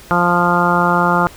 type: harmonic tone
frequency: 175 Hz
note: F3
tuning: 4 cents sharp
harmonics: 1 / 2 / 3 / 4 / 5 / 6 / 7 / 8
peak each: -18 / -22 / -22 / -21 / -18 / -21 / -18 / -19 dBFS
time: 0.11-1.27 s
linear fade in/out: 0 ms
effects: pink hiss -40 dBFS RMS until 1.36 s